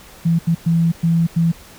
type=tone bursts at uneven times; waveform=sine; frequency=166.7 Hz; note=E3; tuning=20 cents sharp; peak=-12 dBFS; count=5; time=0.25-0.39 / 0.47-0.55 / 0.66-0.92 / 1.03-1.27 / 1.36-1.52 s; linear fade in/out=10 ms; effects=pink hiss -42 dBFS RMS until 1.78 s